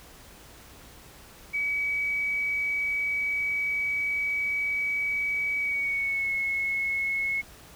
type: tone with pitch glide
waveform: sine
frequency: 2275 to 2184 Hz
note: C#7 to C#7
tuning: +44 to -26 cents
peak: -25 dBFS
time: 1.53-7.42 s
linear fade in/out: 20 ms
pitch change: -70 cents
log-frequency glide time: 5.59-6.32 s
effects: added 60 Hz sine -58 dBFS peak until 7.75 s + pink hiss -50 dBFS RMS until 7.75 s